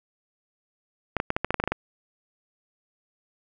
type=clicks; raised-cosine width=0.5 ms; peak=-9 dBFS; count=11; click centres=1.167 / 1.201 / 1.304 / 1.365 / 1.446 / 1.506 / 1.543 / 1.6 / 1.639 / 1.676 / 1.72 s; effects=none